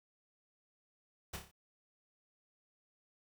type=noise with echo; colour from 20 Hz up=pink; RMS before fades=-42 dBFS; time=1.33-1.37 s; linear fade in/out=10 ms; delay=29 ms; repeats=5; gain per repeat=-5 dB; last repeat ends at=1.515 s; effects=none